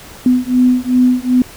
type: beating tone pair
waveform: sine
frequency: 249.8 / 252.4 Hz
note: B3 / B3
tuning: +20 / +38 cents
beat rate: 2.6 Hz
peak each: -12 dBFS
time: 0.26-1.42 s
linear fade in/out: 2 ms
effects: pink hiss -36 dBFS RMS until 1.56 s